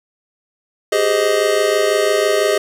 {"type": "chord", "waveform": "square", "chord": "Ab major seventh", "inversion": "third", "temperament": "just", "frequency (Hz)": [389.3, 415.3, 519.1, 623], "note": ["G4", "Ab4", "C5", "Eb5"], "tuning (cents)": [-12, 0, -14, 2], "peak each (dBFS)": [-22, -18, -23, -18], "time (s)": [0.92, 2.58], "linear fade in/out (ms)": 5, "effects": ["low-pass 12000 Hz 12 dB/octave", "8-bit"]}